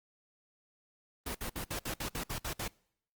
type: noise bursts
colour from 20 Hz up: pink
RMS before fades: -37 dBFS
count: 10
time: 1.26-2.68 s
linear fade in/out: 5 ms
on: 88 ms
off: 60 ms
effects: noise-tail reverb RT60 0.7 s tail -26 dB re dry + Opus 24 kbps